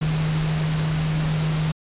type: tone in noise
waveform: sine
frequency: 156.1 Hz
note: D#3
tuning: 6 cents sharp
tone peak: -20 dBFS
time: 0.01-1.72 s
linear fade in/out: 10 ms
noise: pink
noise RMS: -30 dBFS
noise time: 0.01-1.72 s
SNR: +7 dB
effects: resampled to 8000 Hz

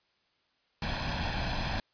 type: noise with comb filter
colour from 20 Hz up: pink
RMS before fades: -32 dBFS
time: 0.82-1.8 s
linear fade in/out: 2 ms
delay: 1.2 ms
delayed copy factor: +0.65
effects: white hiss -72 dBFS RMS until 1.93 s + resampled to 11025 Hz

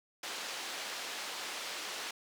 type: band-pass noise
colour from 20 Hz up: white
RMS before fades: -41 dBFS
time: 0.23-2.11 s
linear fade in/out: 5 ms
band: 370 to 4800 Hz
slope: 12 dB/octave
effects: none

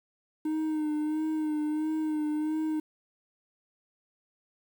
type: tone with vibrato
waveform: triangle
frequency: 307.7 Hz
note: D#4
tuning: 19 cents flat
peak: -25 dBFS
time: 0.45-2.8 s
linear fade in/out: 5 ms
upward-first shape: sine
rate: 1.5 Hz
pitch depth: 35 cents each way
effects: 9-bit

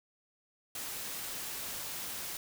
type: noise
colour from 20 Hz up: white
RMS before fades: -40 dBFS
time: 0.75-2.37 s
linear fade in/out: 2 ms
effects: none

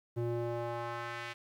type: tone with band-pass filter sweep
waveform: square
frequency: 118.3 Hz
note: A#2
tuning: 26 cents sharp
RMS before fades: -37 dBFS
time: 0.16-1.34 s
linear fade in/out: 20 ms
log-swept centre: 270 to 2400 Hz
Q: 1.3
effects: 11-bit

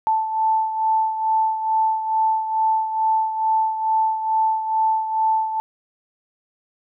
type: beating tone pair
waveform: sine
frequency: 880 / 882.3 Hz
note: A5 / A5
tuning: 0 / +5 cents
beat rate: 2.3 Hz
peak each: -18 / -25 dBFS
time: 0.07-5.6 s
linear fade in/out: 0 ms
effects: none

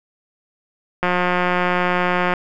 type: click train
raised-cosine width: 0.5 ms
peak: -4 dBFS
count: 235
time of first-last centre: 1.03-2.337 s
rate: 179 Hz
effects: none

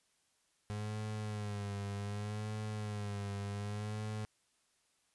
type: tone with vibrato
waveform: 35% pulse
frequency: 103.83 Hz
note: G#2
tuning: in tune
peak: -36 dBFS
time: 0.7-4.25 s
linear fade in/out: 0 ms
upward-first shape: sine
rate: 0.66 Hz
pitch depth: 59 cents each way
effects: white hiss -75 dBFS RMS until 5.14 s + resampled to 24000 Hz

